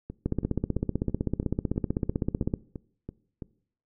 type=two click trains; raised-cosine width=3 ms; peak=-23 / -13 dBFS; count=11 / 37; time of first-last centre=0.1-3.422 / 0.26-2.538 s; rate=3.01 / 15.8 Hz; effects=noise-tail reverb RT60 0.6 s tail -21 dB re dry